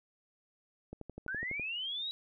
click train, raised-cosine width 2 ms, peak -30 dBFS, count 9, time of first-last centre 0.93-1.597 s, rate 12 Hz
sine linear sweep, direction up, 1455 to 3907 Hz, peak -35 dBFS, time 1.28-2.11 s, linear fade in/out 0 ms
effects none

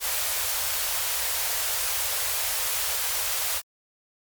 white band-stop noise, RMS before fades -27 dBFS, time 0-3.62 s, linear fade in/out 50 ms, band 100 to 460 Hz, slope 48 dB/octave, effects Opus 48 kbps

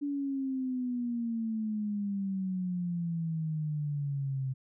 sine exponential sweep, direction down, 288.9 to 130.81 Hz, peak -30 dBFS, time 0.01-4.54 s, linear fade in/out 20 ms, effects none

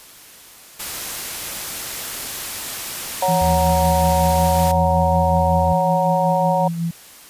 white noise, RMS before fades -28 dBFS, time 0.79-4.72 s, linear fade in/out 10 ms
sine chord, F# major, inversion second, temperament equal, 554.4 / 740 / 932.3 Hz, C#5 / F#5 / A#5, 0 / 0 / 0 cents, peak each -20 dBFS, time 3.22-6.68 s, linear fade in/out 5 ms
sine tone with tremolo, 167.9 Hz, E3, 32 cents sharp, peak -18 dBFS, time 3.28-6.91 s, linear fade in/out 5 ms, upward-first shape sine, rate 5.4 Hz, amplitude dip 50%
triangle tone with pitch glide, 77.78 to 83.36 Hz, D#2 to E2, 0 to +20 cents, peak -18 dBFS, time 3.41-5.73 s, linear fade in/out 5 ms, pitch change +120 cents, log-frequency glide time 4.25-4.73 s
effects white hiss -43 dBFS RMS until 7.29 s + resampled to 32000 Hz

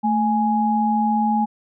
sine tone pair together, 220.7 / 833.3 Hz, A3 / G#5, +5 / +6 cents, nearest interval octave + major seventh, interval 2301 cents, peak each -19 dBFS, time 0.03-1.46 s, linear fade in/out 20 ms, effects none

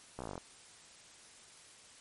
slowing click train, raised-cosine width 1 ms, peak -27 dBFS, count 11, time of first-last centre 0.19-0.379 s, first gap 15 ms, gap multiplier 1.05, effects white hiss -57 dBFS RMS until 2 s + MP3 48 kbps

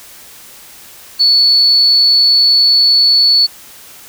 sine tone, 4435 Hz, C#8, in tune, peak -6 dBFS, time 1.19-3.47 s, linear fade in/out 20 ms, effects white hiss -37 dBFS RMS until 4.08 s

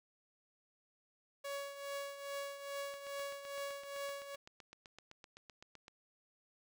sawtooth tone with tremolo, 561 Hz, C#5, 21 cents sharp, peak -35 dBFS, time 1.44-4.36 s, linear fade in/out 10 ms, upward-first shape triangle, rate 2.4 Hz, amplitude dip 70%
click train, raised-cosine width 0.2 ms, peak -36 dBFS, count 24, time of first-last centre 2.94-5.881 s, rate 7.82 Hz
effects none

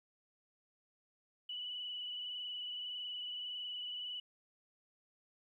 sine tone with frequency modulation, 2960 Hz, F#7, in tune, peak -40 dBFS, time 1.49-4.2 s, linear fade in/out 5 ms, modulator 21.7 Hz, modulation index 2.3, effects 13-bit

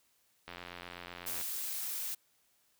click train, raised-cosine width 0.3 ms, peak -28 dBFS, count 83, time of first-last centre 0.48-1.412 s, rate 88 Hz
blue noise, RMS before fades -38 dBFS, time 1.26-2.15 s, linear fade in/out 10 ms
effects white hiss -72 dBFS RMS until 2.79 s

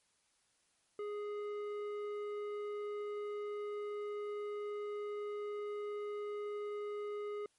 sine tone with tanh clipping, 415.1 Hz, G#4, 1 cent flat, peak -40 dBFS, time 0.99-7.46 s, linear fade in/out 2 ms, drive 11 dB, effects white hiss -75 dBFS RMS until 7.58 s + MP3 48 kbps

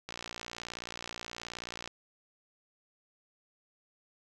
click train, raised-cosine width 0.2 ms, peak -22 dBFS, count 106, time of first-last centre 0.09-1.876 s, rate 58.8 Hz, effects none

